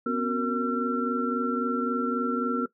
sine tone cluster, 247.6 / 271.3 / 367.4 / 462.7 / 1354 Hz, B3 / C#4 / F#4 / A#4 / E6, +5 / -37 / -12 / -13 / +46 cents, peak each -28 / -34 / -34 / -31 / -29 dBFS, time 0.06-2.66 s, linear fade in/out 5 ms, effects noise-tail reverb RT60 0.1 s tail -17 dB re dry

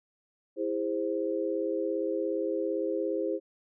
sine chord, E augmented, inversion none, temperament equal with one note detuned, 329.6 / 407 / 523.3 Hz, E4 / G#4 / B#4, 0 / -35 / 0 cents, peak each -32 dBFS, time 0.56-3.4 s, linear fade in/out 50 ms, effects none

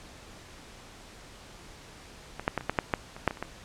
clicks, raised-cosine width 0.5 ms, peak -20 / -9 / -13 / -24 / -11 / -8 / -9 / -26 / -7 / -20 / -28 / -17 dBFS, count 12, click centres 2.396 / 2.479 / 2.577 / 2.609 / 2.696 / 2.788 / 2.938 / 3.165 / 3.277 / 3.309 / 3.372 / 3.426 s, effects pink hiss -49 dBFS RMS until 3.64 s + low-pass 8000 Hz 12 dB/octave

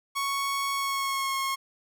sawtooth tone with pitch glide, 1108.7 to 1083.4 Hz, C#6 to C#6, 0 to -40 cents, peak -23 dBFS, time 0.15-1.56 s, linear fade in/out 20 ms, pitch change -40 cents, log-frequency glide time 0.73-1.36 s, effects none

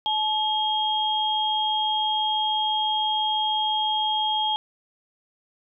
sine tone pair together, 860 / 3247 Hz, A5 / G#7, -40 / -40 cents, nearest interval octave + major seventh, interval 2300 cents, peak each -24 / -24 dBFS, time 0.06-4.56 s, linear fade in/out 0 ms, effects none

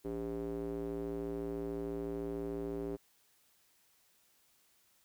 square tone with band-pass filter, 56.9 Hz, A#1, 41 cents flat, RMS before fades -39 dBFS, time 0.04-2.97 s, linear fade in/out 20 ms, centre 370 Hz, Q 3.6, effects white hiss -70 dBFS RMS until 5.04 s

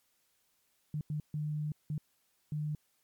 sine tone bursts at uneven times, 150.8 Hz, D3, 46 cents sharp, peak -32 dBFS, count 5, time 0.94-1.01 / 1.1-1.2 / 1.34-1.72 / 1.9-1.98 / 2.52-2.75 s, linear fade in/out 2 ms, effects white hiss -74 dBFS RMS until 3.03 s + MP3 96 kbps

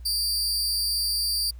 sawtooth tone with amplitude modulation, 4699 Hz, D8, in tune, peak -18 dBFS, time 0.05-1.51 s, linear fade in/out 10 ms, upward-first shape sine, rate 278 Hz, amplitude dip 60%, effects added 60 Hz sine -38 dBFS peak until 1.59 s + pink hiss -63 dBFS RMS until 1.59 s

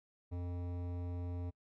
sine tone with hard clipping, 88.2 Hz, F2, 18 cents sharp, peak -40 dBFS, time 0.31-1.51 s, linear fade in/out 20 ms, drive 15 dB, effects noise-tail reverb RT60 0.1 s tail -25 dB re dry

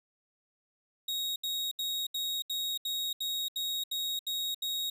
40% pulse tone bursts, 3772 Hz, A#7, 20 cents sharp, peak -30 dBFS, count 11, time 1.08-4.9 s, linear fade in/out 5 ms, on 280 ms, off 74 ms, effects 12-bit

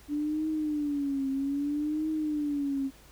sine tone with vibrato, 290.5 Hz, D4, 19 cents flat, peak -27 dBFS, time 0.08-2.91 s, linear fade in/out 50 ms, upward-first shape triangle, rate 0.62 Hz, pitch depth 140 cents each way, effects added 53 Hz sine -56 dBFS peak until 3.11 s + pink hiss -56 dBFS RMS until 3.11 s

